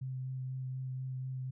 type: tone with vibrato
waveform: sine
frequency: 130 Hz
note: C3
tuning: 11 cents flat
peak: -36 dBFS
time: 0.01-1.51 s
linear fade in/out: 10 ms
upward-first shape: sine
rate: 4.1 Hz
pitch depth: 12 cents each way
effects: none